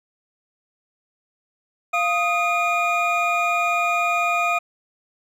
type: tone cluster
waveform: triangle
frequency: 694 / 1250 / 2434 Hz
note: F5 / D#6 / D#7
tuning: -11 / +8 / -39 cents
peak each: -21 dBFS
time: 1.93-4.59 s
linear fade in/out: 10 ms
effects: none